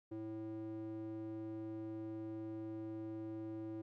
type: tone with band-pass filter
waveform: square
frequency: 109.5 Hz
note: A2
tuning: 8 cents flat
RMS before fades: -45 dBFS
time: 0.11-3.82 s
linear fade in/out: 10 ms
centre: 350 Hz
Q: 2.9
effects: none